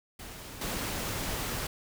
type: noise with level steps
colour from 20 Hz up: pink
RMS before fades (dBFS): -44 / -34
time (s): 0.19-1.67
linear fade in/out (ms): 5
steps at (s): 0.61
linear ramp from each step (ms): 5
effects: none